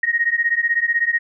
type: beating tone pair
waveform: sine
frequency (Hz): 1864.7 / 1880.7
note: A#6 / A#6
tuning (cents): 0 / +15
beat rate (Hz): 16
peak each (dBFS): -19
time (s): 0.03-1.19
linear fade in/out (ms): 5
effects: none